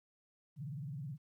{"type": "tone with vibrato", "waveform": "sine", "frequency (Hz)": 141.8, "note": "C#3", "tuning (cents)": 40, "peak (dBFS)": -40, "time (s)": [0.56, 1.18], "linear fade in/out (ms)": 50, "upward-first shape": "sine", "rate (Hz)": 19, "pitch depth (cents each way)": 250, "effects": ["13-bit"]}